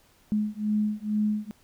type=beating tone pair; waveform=sine; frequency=210.4 / 212.6 Hz; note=G#3 / G#3; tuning=+23 / +41 cents; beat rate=2.2 Hz; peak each=-27 dBFS; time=0.32-1.51 s; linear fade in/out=0 ms; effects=pink hiss -61 dBFS RMS until 1.63 s